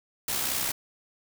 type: noise with amplitude modulation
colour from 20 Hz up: white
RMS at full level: -27 dBFS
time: 0.28-0.72 s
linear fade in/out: 5 ms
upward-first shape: sine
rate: 63.8 Hz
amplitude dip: 45%
effects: none